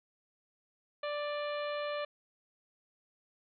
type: harmonic tone with a mistuned harmonic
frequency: 587.3 Hz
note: D5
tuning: in tune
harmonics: 1 / 2 / 3 / 4 / 5 / 6 / 7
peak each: -35 / -41 / -45 / -47 / -49 / -51 / -52 dBFS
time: 1.03-2.05 s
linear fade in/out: 5 ms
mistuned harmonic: 4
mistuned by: +26 cents
effects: none